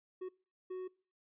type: tone bursts at uneven times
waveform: triangle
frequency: 370 Hz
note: F#4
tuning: in tune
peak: -37 dBFS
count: 2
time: 0.21-0.29 / 0.7-0.88 s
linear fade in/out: 10 ms
effects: noise-tail reverb RT60 0.4 s tail -24 dB re dry + resampled to 8000 Hz